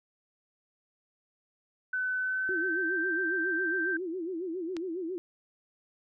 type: tone with pitch glide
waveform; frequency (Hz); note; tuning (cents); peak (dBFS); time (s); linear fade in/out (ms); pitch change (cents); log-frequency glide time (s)
sine; 1510 to 1565.1; F#6 to G6; +35 to -3; -28; 1.93-3.97; 5; +62; 2.18-3.01
type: tone with vibrato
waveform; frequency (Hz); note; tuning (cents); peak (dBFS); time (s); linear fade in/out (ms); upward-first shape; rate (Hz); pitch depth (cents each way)
sine; 349.2; F4; 0; -32; 2.49-5.18; 0; sine; 7.3; 150
type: click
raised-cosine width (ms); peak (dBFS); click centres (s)
0.2; -23; 4.767
effects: none